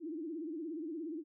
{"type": "tone with vibrato", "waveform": "sine", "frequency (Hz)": 319.5, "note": "D#4", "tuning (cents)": 46, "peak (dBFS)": -38, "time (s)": [0, 1.24], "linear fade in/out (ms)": 50, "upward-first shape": "sine", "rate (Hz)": 17, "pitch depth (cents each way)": 140, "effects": []}